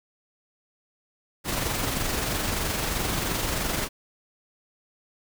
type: noise with amplitude modulation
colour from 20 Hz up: pink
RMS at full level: -26 dBFS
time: 1.44-3.89 s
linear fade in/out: 50 ms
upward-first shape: sine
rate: 23.1 Hz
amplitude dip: 35%
effects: none